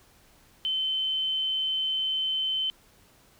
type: tone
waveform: sine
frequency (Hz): 3071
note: G7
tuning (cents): -36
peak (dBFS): -25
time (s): 0.65-2.7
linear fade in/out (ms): 0
effects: pink hiss -59 dBFS RMS until 3.39 s